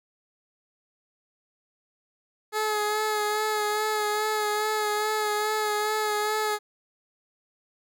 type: tone with vibrato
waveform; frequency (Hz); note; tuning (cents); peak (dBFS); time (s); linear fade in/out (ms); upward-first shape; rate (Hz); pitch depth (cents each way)
15% pulse; 425.2; G#4; +41; -18; 2.52-6.59; 50; sine; 2.4; 26
effects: none